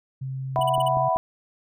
sine tone with pitch glide, 132.6 to 133.83 Hz, C3 to C3, +23 to +39 cents, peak -28 dBFS, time 0.21-1.09 s, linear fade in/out 10 ms, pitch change +16 cents, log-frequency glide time 0.37-0.94 s
sine chord, E suspended second, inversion none, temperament just, 659.3 / 741.7 / 988.9 Hz, E5 / F#5 / B5, 0 / +4 / +2 cents, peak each -24 dBFS, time 0.56-1.17 s, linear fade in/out 0 ms
click train, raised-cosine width 3 ms, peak -24 dBFS, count 4, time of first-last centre 0.59-1.161 s, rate 5.25 Hz
square tone bursts, 2960 Hz, F#7, in tune, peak -30 dBFS, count 5, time 0.61-0.883 s, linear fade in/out 5 ms, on 21 ms, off 42 ms
effects none

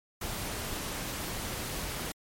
pink noise, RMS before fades -36 dBFS, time 0.21-2.12 s, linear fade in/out 5 ms, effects MP3 64 kbps

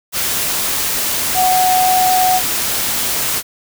sine tone in noise, 740 Hz, F#5, in tune, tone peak -11 dBFS, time 1.34-2.41 s, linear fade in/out 50 ms, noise white, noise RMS -18 dBFS, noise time 0.12-3.43 s, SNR +4 dB, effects none

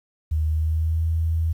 sine tone with pitch glide, 77.78 to 81.32 Hz, D#2 to E2, 0 to -23 cents, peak -19 dBFS, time 0.31-1.53 s, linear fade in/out 10 ms, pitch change +77 cents, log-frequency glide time 0.46-1.04 s, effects 9-bit

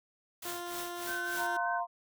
white noise with tremolo, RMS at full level -40 dBFS, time 0.42-1.47 s, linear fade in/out 5 ms, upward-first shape triangle, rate 3.4 Hz, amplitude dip 95%
15% pulse tone, 349.2 Hz, F4, in tune, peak -32 dBFS, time 0.45-1.57 s, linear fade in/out 5 ms
sine tone with vibrato, 1526 Hz, G6, 47 cents flat, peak -34 dBFS, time 1.06-1.81 s, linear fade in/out 50 ms, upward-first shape square, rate 5 Hz, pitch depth 12 cents each way
sine chord, F suspended fourth, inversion none, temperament equal, 698.5 / 932.3 / 1046.5 Hz, F5 / Bb5 / C6, 0 / 0 / 0 cents, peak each -33 / -37 / -36 dBFS, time 1.36-1.87 s, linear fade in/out 50 ms
effects none

